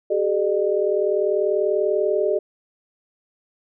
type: tone cluster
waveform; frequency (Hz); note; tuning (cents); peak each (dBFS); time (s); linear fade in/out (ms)
sine; 384.8 / 425 / 605; G4 / G#4 / D#5; -32 / +40 / -49; -22; 0.1-2.39; 10
effects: none